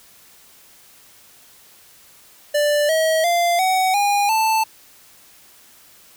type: tone with pitch steps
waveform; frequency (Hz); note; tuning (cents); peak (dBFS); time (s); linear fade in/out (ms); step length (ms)
square; 589 / 638.6 / 692.4 / 750.7 / 813.9 / 882.5; D5 / D#5 / F5 / F#5 / G#5 / A5; +5 / +45 / -15 / +25 / -35 / +5; -16; 2.54-4.64; 10; 350
effects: white hiss -49 dBFS RMS until 6.16 s